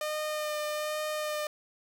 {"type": "tone with vibrato", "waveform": "sawtooth", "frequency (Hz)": 607, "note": "D#5", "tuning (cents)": -43, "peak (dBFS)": -27, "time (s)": [0.01, 1.47], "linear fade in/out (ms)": 2, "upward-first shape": "sine", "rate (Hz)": 1.2, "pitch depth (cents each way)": 14, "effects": []}